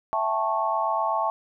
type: chord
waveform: sine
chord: A dominant seventh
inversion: second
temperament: just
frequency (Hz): 660 / 792 / 880 / 1100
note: E5 / G5 / A5 / C#6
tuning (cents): +2 / +18 / 0 / -14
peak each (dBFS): -28 / -31 / -26 / -27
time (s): 0.13-1.3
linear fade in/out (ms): 0
effects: none